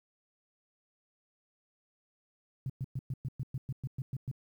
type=tone bursts; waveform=sine; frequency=130.81 Hz; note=C3; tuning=in tune; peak=-32 dBFS; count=12; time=2.66-4.314 s; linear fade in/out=2 ms; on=37 ms; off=110 ms; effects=11-bit